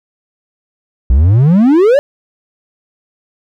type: exponential sweep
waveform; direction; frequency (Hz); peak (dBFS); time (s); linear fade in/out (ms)
triangle; up; 58.27 to 595; -3; 1.1-1.99; 0
effects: none